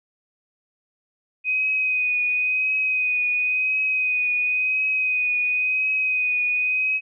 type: tone with vibrato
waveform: sine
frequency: 2504 Hz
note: D#7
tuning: 10 cents sharp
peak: -19 dBFS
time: 1.44-7.01 s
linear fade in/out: 50 ms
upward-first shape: triangle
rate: 0.95 Hz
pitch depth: 30 cents each way
effects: none